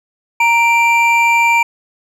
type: tone pair together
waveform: triangle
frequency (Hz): 932.3 / 2354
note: A#5 / D7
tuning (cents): 0 / +3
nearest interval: octave + major third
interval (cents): 1603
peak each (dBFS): -10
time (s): 0.4-1.63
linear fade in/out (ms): 5
effects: none